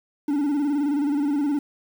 triangle tone with vibrato, 288.4 Hz, D4, 31 cents flat, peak -18 dBFS, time 0.28-1.59 s, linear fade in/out 5 ms, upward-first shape square, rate 19 Hz, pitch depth 61 cents each way, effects 8-bit

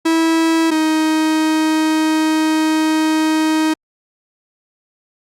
45% pulse tone pair in turn, 326 / 313.9 Hz, E4 / D#4, -19 / +15 cents, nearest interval minor second, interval 66 cents, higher first, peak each -12 / -13 dBFS, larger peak first, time 0.05-0.71 / 0.71-3.74 s, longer second, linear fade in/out 10 ms, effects low-pass 10000 Hz 12 dB/octave + Opus 48 kbps

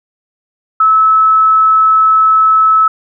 sine tone, 1300 Hz, E6, 24 cents flat, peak -5 dBFS, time 0.8-2.88 s, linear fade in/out 5 ms, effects none

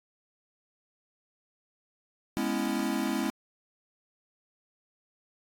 square chord, C# minor seventh, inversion second, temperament equal, 207.7 / 246.9 / 277.2 / 329.6 Hz, G#3 / B3 / C#4 / E4, 0 / 0 / 0 / 0 cents, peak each -34 dBFS, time 2.37-3.3 s, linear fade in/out 0 ms, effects AAC 64 kbps

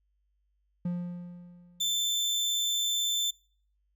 triangle tone with exponential decay, 175.8 Hz, F3, 12 cents sharp, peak -25 dBFS, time 0.85-2.14 s, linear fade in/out 5 ms, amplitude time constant 280 ms
30% pulse tone, 3542 Hz, A7, 11 cents sharp, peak -24 dBFS, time 1.8-3.31 s, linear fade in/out 10 ms
effects noise-tail reverb RT60 0.5 s tail -26 dB re dry + added 50 Hz sine -70 dBFS peak until 3.95 s

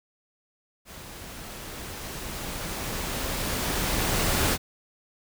pink noise with level ramp, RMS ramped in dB -43 to -23 dBFS, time 0.85-4.58 s, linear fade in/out 50 ms, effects none

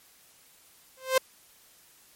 sawtooth tone with exponential growth, 522 Hz, C5, 4 cents flat, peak -13 dBFS, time 0.97-1.18 s, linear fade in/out 5 ms, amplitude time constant 44 ms, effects white hiss -58 dBFS RMS until 2.15 s + MP3 64 kbps

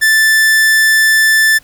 45% pulse tone, 1760 Hz, A6, in tune, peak -7 dBFS, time 0.01-1.59 s, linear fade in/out 20 ms, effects pink hiss -46 dBFS RMS until 1.63 s

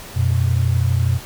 sine tone pair together, 90.3 / 122.56 Hz, F#2 / B2, -42 / -13 cents, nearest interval perfect fourth, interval 529 cents, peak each -17 dBFS, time 0.14-1.2 s, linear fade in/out 50 ms, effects pink hiss -36 dBFS RMS until 1.25 s

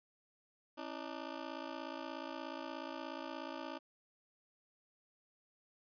15% pulse ring-modulated tone, 298.9 Hz, D4, 31 cents sharp, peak -33 dBFS, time 0.77-3.79 s, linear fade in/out 20 ms, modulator 28.4 Hz, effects resampled to 11025 Hz

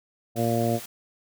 harmonic tone, 116.2 Hz, A#2, 5 cents flat, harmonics 1 / 2 / 3 / 4 / 5 / 6, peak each -27 / -27 / -30 / -31 / -29 / -29 dBFS, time 0.35-0.8 s, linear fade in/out 50 ms
white noise, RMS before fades -40 dBFS, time 0.36-0.86 s, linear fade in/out 5 ms
effects none

